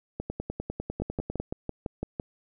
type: two click trains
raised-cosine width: 2 ms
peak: -17 / -18 dBFS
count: 8 / 13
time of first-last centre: 1.02-2.198 / 0.2-1.4 s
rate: 5.94 / 10 Hz
effects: none